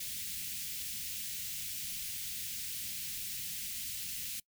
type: band-stop noise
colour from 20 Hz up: white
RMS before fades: -40 dBFS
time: 0-4.4 s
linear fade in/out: 5 ms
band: 210 to 2200 Hz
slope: 24 dB/octave
effects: noise-tail reverb RT60 0.1 s tail -23 dB re dry